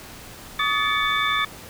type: tone cluster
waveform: sine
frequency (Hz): 1136 / 1247 / 1739 / 2251 / 3534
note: C#6 / D#6 / A6 / C#7 / A7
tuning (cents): +42 / +3 / -21 / +26 / +7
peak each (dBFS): -26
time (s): 0.59-1.45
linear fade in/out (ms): 5
effects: pink hiss -41 dBFS RMS until 1.69 s